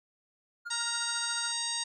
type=tone with tremolo; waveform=triangle; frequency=1413 Hz; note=F6; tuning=20 cents sharp; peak=-32 dBFS; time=0.65-1.52 s; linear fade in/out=20 ms; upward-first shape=triangle; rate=14 Hz; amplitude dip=90%
type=harmonic tone; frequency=935 Hz; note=A#5; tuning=5 cents sharp; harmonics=1 / 2 / 3 / 4 / 5 / 6 / 7 / 9; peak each=-42 / -42 / -45 / -37 / -37 / -44 / -39 / -36 dBFS; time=0.7-1.84 s; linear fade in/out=10 ms
effects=none